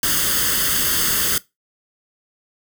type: noise with comb filter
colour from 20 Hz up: white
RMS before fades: -19 dBFS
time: 0.03-1.38 s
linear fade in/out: 2 ms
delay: 0.62 ms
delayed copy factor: +0.75
effects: noise-tail reverb RT60 0.2 s tail -20 dB re dry